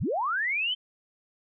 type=linear sweep; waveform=sine; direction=up; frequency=41.2 to 3136 Hz; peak=-25 dBFS; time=0-0.75 s; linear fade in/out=20 ms; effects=none